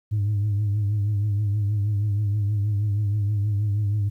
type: tone with vibrato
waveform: sine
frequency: 103.3 Hz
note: G#2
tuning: 9 cents flat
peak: -18 dBFS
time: 0.11-4.1 s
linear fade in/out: 20 ms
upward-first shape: triangle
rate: 6.3 Hz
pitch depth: 70 cents each way
effects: tanh soft clip ceiling -18 dBFS + 10-bit